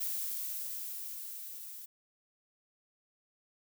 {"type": "noise with level ramp", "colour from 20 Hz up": "violet", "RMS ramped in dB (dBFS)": [-35, -47], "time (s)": [0, 1.86], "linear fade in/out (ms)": 10, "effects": []}